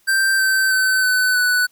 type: tone with pitch steps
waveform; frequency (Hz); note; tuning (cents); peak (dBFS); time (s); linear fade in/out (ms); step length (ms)
square; 1568 / 1547.3 / 1526.9 / 1506.7 / 1486.8; G6 / G6 / G6 / F#6 / F#6; 0 / -23 / -46 / +31 / +8; -15; 0.07-1.67; 20; 320
effects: white hiss -59 dBFS RMS until 1.71 s